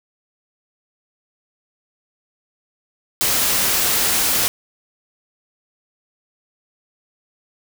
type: noise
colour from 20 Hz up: white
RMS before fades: -18 dBFS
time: 3.21-4.48 s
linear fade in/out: 0 ms
effects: none